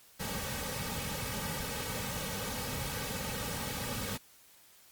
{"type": "noise with comb filter", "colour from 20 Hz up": "pink", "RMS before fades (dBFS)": -37, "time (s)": [0.19, 4.18], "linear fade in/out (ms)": 20, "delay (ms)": 2.9, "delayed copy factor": -0.8, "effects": ["white hiss -60 dBFS RMS until 4.91 s", "Opus 48 kbps"]}